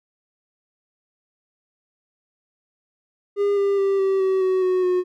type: tone with pitch steps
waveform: triangle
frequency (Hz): 404.9 / 398.6 / 392.5 / 386.4 / 380.4 / 374.5 / 368.7 / 363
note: G#4 / G4 / G4 / G4 / F#4 / F#4 / F#4 / F#4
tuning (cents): -44 / +29 / +2 / -25 / +48 / +21 / -6 / -33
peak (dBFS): -15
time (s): 3.36-5.04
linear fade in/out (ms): 50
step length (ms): 210
effects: none